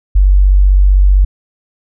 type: tone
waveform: sine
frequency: 47.8 Hz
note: G1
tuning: 43 cents flat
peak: -4 dBFS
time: 0.15-1.25 s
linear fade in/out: 10 ms
effects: none